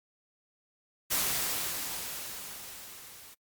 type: noise with level ramp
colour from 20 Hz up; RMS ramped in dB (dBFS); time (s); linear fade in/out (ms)
white; -28 to -51; 1.1-3.35; 20
effects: noise-tail reverb RT60 0.1 s tail -24 dB re dry + Opus 48 kbps